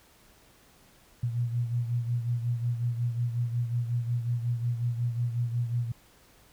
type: beating tone pair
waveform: sine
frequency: 118.8 / 124.3 Hz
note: A#2 / B2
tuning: +33 / +12 cents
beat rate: 5.5 Hz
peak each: -27 / -34 dBFS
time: 1.23-5.92 s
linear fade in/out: 5 ms
effects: pink hiss -59 dBFS RMS until 6.52 s